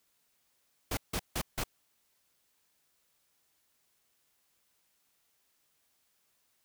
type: noise bursts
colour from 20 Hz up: pink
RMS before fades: -33 dBFS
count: 4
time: 0.91-1.638 s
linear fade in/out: 5 ms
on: 62 ms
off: 160 ms
effects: white hiss -74 dBFS RMS until 6.64 s